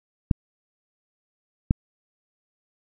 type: clicks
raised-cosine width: 5 ms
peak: -5 dBFS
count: 2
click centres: 0.312 / 1.709 s
effects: none